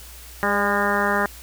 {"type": "harmonic tone with a mistuned harmonic", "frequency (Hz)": 203.3, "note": "G#3", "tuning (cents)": -37, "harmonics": [1, 2, 3, 4, 5, 6, 7, 8, 9], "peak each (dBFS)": [-27, -27, -27, -27, -27, -27, -27, -27, -27], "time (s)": [0.43, 1.26], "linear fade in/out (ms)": 0, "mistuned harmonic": 3, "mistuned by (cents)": -27, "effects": ["added 60 Hz sine -42 dBFS peak until 1.42 s", "white hiss -43 dBFS RMS until 1.42 s"]}